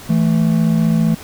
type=tone pair together; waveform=triangle; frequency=164.81 / 220 Hz; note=E3 / A3; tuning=0 / 0 cents; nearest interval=perfect fourth; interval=500 cents; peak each=-12 / -13 dBFS; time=0.09-1.15 s; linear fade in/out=10 ms; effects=pink hiss -36 dBFS RMS until 1.23 s